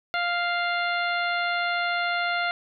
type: harmonic tone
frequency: 698.5 Hz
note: F5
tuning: in tune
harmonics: 1 / 2 / 3 / 4 / 5 / 6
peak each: -28 / -27 / -30 / -36 / -37 / -38 dBFS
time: 0.14-2.51 s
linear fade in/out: 0 ms
effects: none